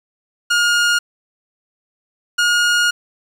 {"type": "tone pair in turn", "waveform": "sawtooth", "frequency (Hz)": [1424, 1431.6], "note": ["F6", "F6"], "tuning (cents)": [33, 42], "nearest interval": "unison", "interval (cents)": 9, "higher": "second", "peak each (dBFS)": -9, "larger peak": "neither", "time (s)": [[0.5, 0.99], [2.38, 2.91]], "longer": "second", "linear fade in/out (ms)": 10, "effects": ["low-pass 8000 Hz 12 dB/octave", "7-bit"]}